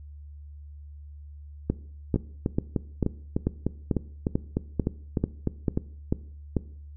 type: two click trains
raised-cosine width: 3 ms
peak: -11 / -10 dBFS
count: 13 / 12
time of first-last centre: 2.16-5.774 / 1.7-6.567 s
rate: 3.32 / 2.26 Hz
effects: noise-tail reverb RT60 0.6 s tail -19 dB re dry + added 73 Hz sine -41 dBFS peak until 6.96 s